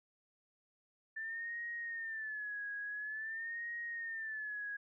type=tone with vibrato; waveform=sine; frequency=1764 Hz; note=A6; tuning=4 cents sharp; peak=-39 dBFS; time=1.16-4.77 s; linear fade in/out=10 ms; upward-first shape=sine; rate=0.48 Hz; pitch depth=110 cents each way; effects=none